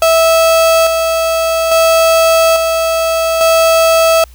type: tone with tremolo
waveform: 35% pulse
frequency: 654 Hz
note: E5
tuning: 14 cents flat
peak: -5 dBFS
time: 0.02-4.24 s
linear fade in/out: 2 ms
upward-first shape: square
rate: 0.59 Hz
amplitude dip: 40%
effects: added 60 Hz sine -35 dBFS peak until 4.34 s + white hiss -47 dBFS RMS until 4.34 s